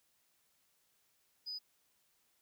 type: tone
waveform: triangle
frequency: 4978 Hz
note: D#8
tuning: in tune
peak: -37 dBFS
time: 1.46-1.59 s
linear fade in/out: 20 ms
effects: tanh soft clip ceiling -37 dBFS + white hiss -75 dBFS RMS until 2.41 s